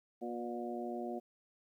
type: harmonic tone with a mistuned harmonic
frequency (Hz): 119.5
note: A#2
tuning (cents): +43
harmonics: 2 / 3 / 4 / 5 / 6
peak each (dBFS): -42 / -42 / -49 / -46 / -44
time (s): 0.21-1.2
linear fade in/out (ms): 20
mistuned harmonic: 4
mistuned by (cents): +45
effects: 12-bit